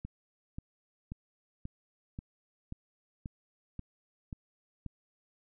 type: click train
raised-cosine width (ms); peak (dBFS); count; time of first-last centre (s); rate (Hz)
5; -27; 10; 0.05-4.863; 1.87
effects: none